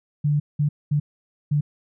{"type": "tone bursts at uneven times", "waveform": "sine", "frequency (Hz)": 147.2, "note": "D3", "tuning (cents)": 4, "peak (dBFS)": -17, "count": 4, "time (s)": [[0.24, 0.4], [0.59, 0.69], [0.91, 1], [1.51, 1.61]], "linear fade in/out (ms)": 10, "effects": []}